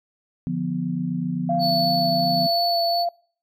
sine chord, B diminished, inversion first, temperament equal, 146.83 / 174.61 / 246.9 Hz, D3 / F3 / B3, 0 / 0 / 0 cents, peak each -30 / -25 / -27 dBFS, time 0.47-2.47 s, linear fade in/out 0 ms
sine tone with vibrato, 686 Hz, F5, 31 cents flat, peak -20 dBFS, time 1.49-3.09 s, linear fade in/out 5 ms, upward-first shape sine, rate 2.8 Hz, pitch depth 17 cents each way
triangle tone with tremolo, 4454 Hz, C#8, 7 cents sharp, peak -20 dBFS, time 1.59-3.06 s, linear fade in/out 50 ms, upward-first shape sine, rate 1.3 Hz, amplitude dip 25%
effects noise-tail reverb RT60 0.5 s tail -25 dB re dry + tanh soft clip ceiling -6 dBFS

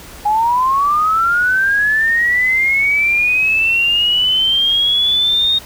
sine linear sweep, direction up, 820 to 3719 Hz, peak -11 dBFS, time 0.25-5.59 s, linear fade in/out 10 ms, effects added 60 Hz sine -43 dBFS peak until 5.65 s + pink hiss -36 dBFS RMS until 5.65 s

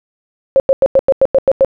sine tone bursts, 539 Hz, C#5, 49 cents flat, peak -5 dBFS, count 9, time 0.56-1.647 s, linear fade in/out 0 ms, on 39 ms, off 92 ms, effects none

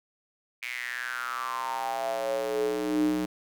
square tone with high-pass filter sweep, 61.4 Hz, B1, 9 cents flat, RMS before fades -30 dBFS, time 0.62-3.26 s, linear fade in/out 10 ms, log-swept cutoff 2300 to 250 Hz, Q 7.5, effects none

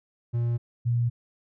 triangle / sine tone pair in turn, 118.5 / 119.19 Hz, A#2 / A#2, +29 / +39 cents, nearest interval unison, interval 10 cents, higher second, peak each -21 dBFS, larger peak neither, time 0.33-0.58 / 0.85-1.1 s, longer neither, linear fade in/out 20 ms, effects none

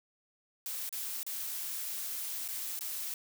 blue noise with dropouts, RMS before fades -38 dBFS, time 0.66-3.14 s, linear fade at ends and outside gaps 1 ms, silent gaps 0.892-0.926 / 1.231-1.265 / 2.479-2.486 / 2.791-2.809 s, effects none

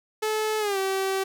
sawtooth tone with pitch glide, 432.3 to 385.1 Hz, A4 to G4, -31 to -31 cents, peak -20 dBFS, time 0.22-1.24 s, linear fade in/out 10 ms, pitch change -200 cents, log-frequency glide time 0.59-0.78 s, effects none

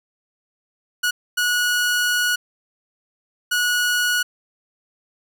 sawtooth tone bursts at uneven times, 1460 Hz, F#6, 24 cents flat, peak -14 dBFS, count 3, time 1.03-1.11 / 1.37-2.36 / 3.51-4.23 s, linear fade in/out 10 ms, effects none

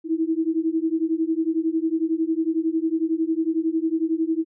sine beating tone pair, 318.2 / 329.2 Hz, D#4 / E4, +39 / -2 cents, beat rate 11 Hz, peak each -23 dBFS, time 0.04-4.45 s, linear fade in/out 50 ms, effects none

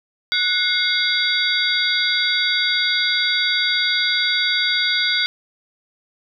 sine tone cluster, 1477 / 2142 / 3418 / 3780 / 4681 Hz, F#6 / C7 / G#7 / A#7 / D8, -3 / +40 / +49 / +23 / -7 cents, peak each -23 dBFS, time 0.32-5.26 s, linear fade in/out 0 ms, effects none

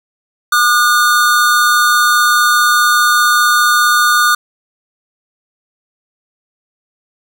square tone pair together, 1208 / 1452.9 Hz, D6 / F#6, +48 / -32 cents, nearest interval minor third, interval 320 cents, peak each -12 dBFS, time 0.52-4.35 s, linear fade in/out 5 ms, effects none

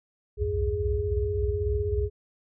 sine tone cluster, 62.3 / 66 / 84.6 / 100.6 / 415.2 Hz, B1 / C2 / E2 / G2 / G#4, +16 / +16 / +45 / +45 / 0 cents, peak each -31 / -32 / -30 / -34 / -28 dBFS, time 0.37-2.1 s, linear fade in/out 50 ms, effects none

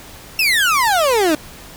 30% pulse exponential sweep, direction down, 2735 to 293.7 Hz, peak -10 dBFS, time 0.39-1.35 s, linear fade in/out 2 ms, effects pink hiss -38 dBFS RMS until 1.76 s

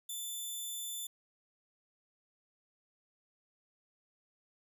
10% pulse tone, 3520 Hz, A7, in tune, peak -31 dBFS, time 0.09-1.07 s, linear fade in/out 5 ms, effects none

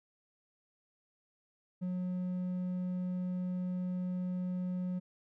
sine tone with hard clipping, 181.5 Hz, F#3, 33 cents flat, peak -34 dBFS, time 1.81-5 s, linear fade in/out 20 ms, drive 3 dB, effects none

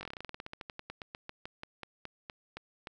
slowing click train, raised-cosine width 0.3 ms, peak -25 dBFS, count 28, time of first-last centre 0.01-2.872 s, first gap 20 ms, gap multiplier 1.11, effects none

